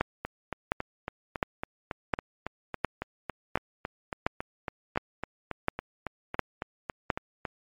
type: two click trains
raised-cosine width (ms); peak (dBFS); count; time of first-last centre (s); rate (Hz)
0.5; -9 / -17; 11 / 27; 0.01-7.102 / 0.25-7.452; 1.41 / 3.61
effects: MP3 64 kbps